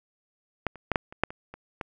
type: clicks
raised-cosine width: 0.5 ms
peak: -11 / -29 / -9 / -7 / -28 / -6 / -24 / -26 / -17 dBFS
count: 9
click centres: 0.667 / 0.757 / 0.917 / 0.958 / 1.125 / 1.236 / 1.305 / 1.54 / 1.812 s
effects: none